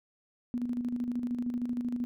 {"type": "tone with tremolo", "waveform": "sine", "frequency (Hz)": 243.2, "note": "B3", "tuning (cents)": -26, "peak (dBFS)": -28, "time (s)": [0.54, 2.05], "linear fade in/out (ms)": 0, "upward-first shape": "square", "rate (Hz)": 13, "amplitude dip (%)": 50, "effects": []}